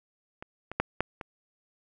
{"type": "clicks", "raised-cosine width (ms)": 0.5, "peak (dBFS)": [-25, -22, -9, -10, -22], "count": 5, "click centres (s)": [0.425, 0.716, 0.8, 1.006, 1.212], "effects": []}